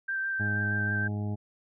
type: tone with vibrato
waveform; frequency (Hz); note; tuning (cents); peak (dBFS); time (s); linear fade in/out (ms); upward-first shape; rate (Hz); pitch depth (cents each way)
sine; 1568; G6; 0; -28; 0.08-1.08; 10; square; 6.3; 11
type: harmonic tone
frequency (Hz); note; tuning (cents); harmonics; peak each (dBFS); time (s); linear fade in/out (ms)
103.83; G#2; 0; 1 / 2 / 3 / 4 / 6 / 7 / 8; -30 / -35 / -43 / -45 / -48 / -51 / -49; 0.39-1.36; 20
effects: none